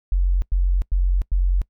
sine tone bursts, 45.16 Hz, F#1, 41 cents flat, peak -15 dBFS, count 4, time 0.12-1.617 s, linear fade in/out 0 ms, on 300 ms, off 99 ms, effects noise-tail reverb RT60 0.1 s tail -23 dB re dry

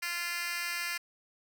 10% pulse tone with high-pass filter, 346.7 Hz, F4, 13 cents flat, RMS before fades -35 dBFS, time 0.02-0.98 s, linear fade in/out 10 ms, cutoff 2200 Hz, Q 1.4, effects none

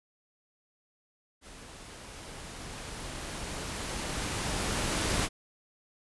pink noise with level ramp, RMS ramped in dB -49 to -28 dBFS, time 1.41-5.29 s, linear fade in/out 50 ms, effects resampled to 24000 Hz

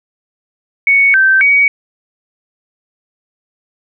sine tone with pitch steps, 2223 / 1554 / 2255 Hz, C#7 / G6 / C#7, +4 / -16 / +29 cents, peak -6 dBFS, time 0.87-1.68 s, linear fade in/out 2 ms, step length 270 ms, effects none

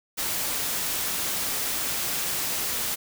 white noise, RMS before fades -28 dBFS, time 0.17-2.96 s, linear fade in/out 20 ms, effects none

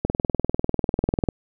click train, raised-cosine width 2 ms, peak -7 dBFS, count 26, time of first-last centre 0.05-1.288 s, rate 20.2 Hz, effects none

